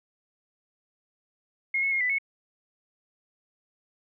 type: tone with pitch steps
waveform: sine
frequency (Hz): 2152 / 2192 / 2144 / 1993 / 2199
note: C7 / C#7 / C7 / B6 / C#7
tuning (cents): +48 / -20 / +42 / +15 / -14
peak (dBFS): -23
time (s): 1.74-2.185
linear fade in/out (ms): 5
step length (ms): 89
effects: none